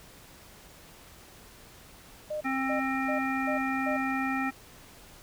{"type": "tone bursts", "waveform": "sine", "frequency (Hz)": 608, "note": "D#5", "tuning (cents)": -40, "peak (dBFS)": -30, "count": 5, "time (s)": [2.3, 3.97], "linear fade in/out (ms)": 10, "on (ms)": 110, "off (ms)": 280}
{"type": "harmonic tone", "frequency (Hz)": 265.7, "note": "C4", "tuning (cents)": 27, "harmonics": [1, 3, 5, 7, 9], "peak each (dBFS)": [-30, -34, -35, -35, -37], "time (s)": [2.44, 4.51], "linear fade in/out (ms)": 20}
{"effects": ["pink hiss -52 dBFS RMS until 5.22 s"]}